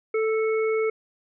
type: harmonic tone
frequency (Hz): 440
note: A4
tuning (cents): 0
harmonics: 1 / 3 / 5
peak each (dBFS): -21 / -34 / -33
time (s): 0.14-0.9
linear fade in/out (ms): 5
effects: none